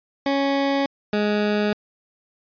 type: tone pair in turn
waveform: 20% pulse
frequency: 277.2 / 208.7 Hz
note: C#4 / G#3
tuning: 0 / +9 cents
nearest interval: perfect fourth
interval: 491 cents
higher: first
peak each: -14 dBFS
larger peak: neither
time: 0.26-0.86 / 1.13-1.73 s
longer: neither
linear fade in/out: 2 ms
effects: resampled to 11025 Hz